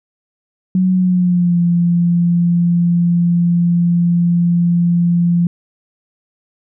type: tone with pitch glide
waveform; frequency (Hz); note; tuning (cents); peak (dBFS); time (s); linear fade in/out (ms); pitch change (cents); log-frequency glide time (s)
sine; 185 to 172.61; F#3 to F3; 0 to -20; -10; 0.75-5.47; 2; -120; 0.93-1.59
effects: none